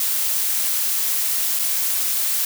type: noise with dropouts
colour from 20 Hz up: blue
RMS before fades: -21 dBFS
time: 0-2.45 s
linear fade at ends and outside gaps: 2 ms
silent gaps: 1.591-1.594 s
effects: none